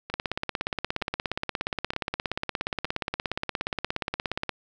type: two click trains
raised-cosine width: 0.3 ms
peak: -19 / -11 dBFS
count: 4 / 75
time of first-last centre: 0.1-2.852 / 0.14-4.493 s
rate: 1.09 / 17 Hz
effects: none